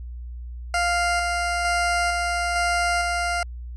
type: tone with tremolo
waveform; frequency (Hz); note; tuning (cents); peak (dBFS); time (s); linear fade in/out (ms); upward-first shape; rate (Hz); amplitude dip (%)
20% pulse; 698.5; F5; 0; -15; 0.74-3.43; 2; square; 1.1; 25
effects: added 60 Hz sine -32 dBFS peak until 3.76 s + resampled to 24000 Hz